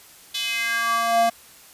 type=tone with high-pass filter sweep; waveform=square; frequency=231.1 Hz; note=A#3; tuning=15 cents flat; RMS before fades=-22 dBFS; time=0.34-1.3 s; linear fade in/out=10 ms; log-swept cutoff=3500 to 560 Hz; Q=3.7; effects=white hiss -48 dBFS RMS until 1.73 s + resampled to 32000 Hz